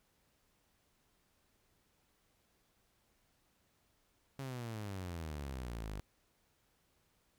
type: exponential sweep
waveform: sawtooth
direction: down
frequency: 138.59 to 49 Hz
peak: -37 dBFS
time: 4.39-6 s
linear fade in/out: 0 ms
effects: pink hiss -75 dBFS RMS until 7.38 s